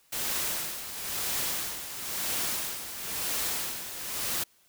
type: noise with tremolo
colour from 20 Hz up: white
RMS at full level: -30 dBFS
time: 0.12-4.44 s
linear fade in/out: 10 ms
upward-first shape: sine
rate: 0.99 Hz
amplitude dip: 65%
effects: white hiss -64 dBFS RMS until 4.68 s